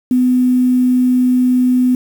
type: tone with quantisation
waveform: sine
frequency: 251.3 Hz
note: B3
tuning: 30 cents sharp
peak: -9 dBFS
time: 0.11-1.95 s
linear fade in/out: 2 ms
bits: 6
effects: none